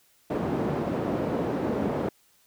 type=band-pass noise; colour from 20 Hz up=white; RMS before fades=-28 dBFS; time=0.3-2.09 s; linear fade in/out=5 ms; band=140 to 420 Hz; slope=12 dB/octave; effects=white hiss -63 dBFS RMS until 2.46 s